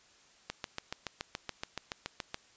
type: click train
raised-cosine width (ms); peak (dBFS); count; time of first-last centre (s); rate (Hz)
0.2; -18; 14; 0.5-2.344; 7.05
effects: white hiss -62 dBFS RMS until 2.56 s + resampled to 16000 Hz